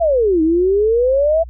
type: exponential two-way sweep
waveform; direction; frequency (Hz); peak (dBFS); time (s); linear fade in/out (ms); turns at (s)
sine; down then up; 698.5 to 311.1 to 673; -11; 0-1.44; 20; 0.42
effects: added 60 Hz sine -30 dBFS peak until 1.49 s